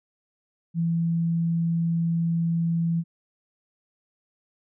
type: tone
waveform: sine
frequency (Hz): 167.1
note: E3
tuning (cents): +24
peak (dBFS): -21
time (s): 0.74-3.04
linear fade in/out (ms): 50
effects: none